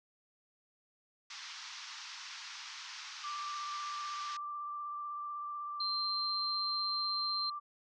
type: band-pass noise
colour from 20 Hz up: white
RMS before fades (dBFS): -47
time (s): 1.3-4.37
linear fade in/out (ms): 5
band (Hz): 920 to 6000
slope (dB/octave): 48
type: tone with vibrato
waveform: sine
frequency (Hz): 1177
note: D6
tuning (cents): +3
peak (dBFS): -38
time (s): 3.23-7.6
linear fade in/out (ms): 20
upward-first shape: sine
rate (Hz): 16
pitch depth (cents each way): 15
type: tone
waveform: sine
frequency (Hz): 4148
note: C8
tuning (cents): -16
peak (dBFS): -33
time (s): 5.8-7.5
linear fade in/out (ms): 5
effects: none